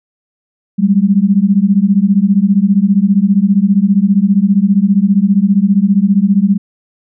sine beating tone pair, 191 / 206 Hz, G3 / G#3, -45 / -14 cents, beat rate 15 Hz, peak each -10 dBFS, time 0.78-6.58 s, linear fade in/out 20 ms, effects none

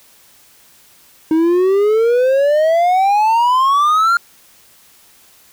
triangle exponential sweep, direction up, 312.8 to 1409 Hz, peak -8 dBFS, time 1.31-4.17 s, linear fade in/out 2 ms, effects white hiss -48 dBFS RMS until 5.52 s

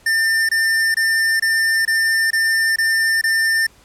square tone bursts, 1797 Hz, A6, 36 cents sharp, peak -15 dBFS, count 8, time 0.06-3.668 s, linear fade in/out 5 ms, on 430 ms, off 24 ms, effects pink hiss -51 dBFS RMS until 3.84 s + low-pass 12000 Hz 12 dB/octave

